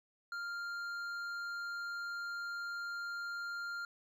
sine tone with hard clipping, 1396.9 Hz, F6, in tune, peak -40 dBFS, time 0.32-3.85 s, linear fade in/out 2 ms, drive 7 dB, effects none

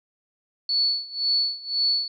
sine tone with tremolo, 4435 Hz, C#8, in tune, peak -18 dBFS, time 0.69-2.08 s, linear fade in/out 2 ms, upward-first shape sine, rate 1.9 Hz, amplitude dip 90%, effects none

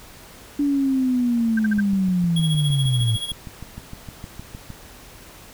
sine linear sweep, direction down, 289.8 to 110 Hz, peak -17 dBFS, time 0.59-3.16 s, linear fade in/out 5 ms
sine tone bursts, 1568 Hz, G6, in tune, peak -23 dBFS, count 4, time 1.57-1.805 s, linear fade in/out 5 ms, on 22 ms, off 49 ms
click train, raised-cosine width 5 ms, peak -22 dBFS, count 20, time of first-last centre 1.78-4.703 s, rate 6.5 Hz
square tone with tremolo, 3322 Hz, G#7, in tune, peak -24 dBFS, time 2.36-3.32 s, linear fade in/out 5 ms, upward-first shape sine, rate 14 Hz, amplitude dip 70%
effects pink hiss -44 dBFS RMS until 5.53 s

